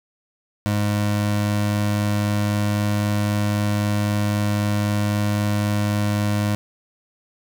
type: tone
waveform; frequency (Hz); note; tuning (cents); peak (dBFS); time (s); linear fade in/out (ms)
25% pulse; 103.83; G#2; 0; -15; 0.66-6.55; 0
effects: none